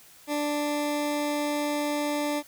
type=tone; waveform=20% pulse; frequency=294.1 Hz; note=D4; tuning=3 cents sharp; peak=-21 dBFS; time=0.27-2.43 s; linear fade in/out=50 ms; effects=white hiss -53 dBFS RMS until 2.47 s